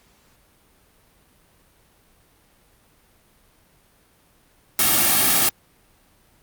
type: noise with comb filter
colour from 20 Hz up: white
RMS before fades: -17 dBFS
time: 4.79-5.49 s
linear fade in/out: 2 ms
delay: 2 ms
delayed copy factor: -0.65
effects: pink hiss -58 dBFS RMS until 6.42 s + Opus 48 kbps